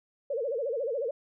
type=tone with vibrato; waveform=sine; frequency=509 Hz; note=C5; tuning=48 cents flat; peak=-28 dBFS; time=0.3-1.11 s; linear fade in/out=5 ms; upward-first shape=sine; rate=14 Hz; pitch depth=230 cents each way; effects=none